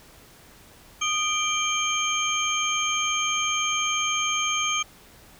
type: tone cluster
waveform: sine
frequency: 1236 / 2350 / 3143 / 6430 Hz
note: D#6 / D7 / G7 / G8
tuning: -12 / +1 / +4 / +43 cents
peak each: -28 dBFS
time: 1.01-4.83 s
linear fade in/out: 10 ms
effects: pink hiss -51 dBFS RMS until 5.39 s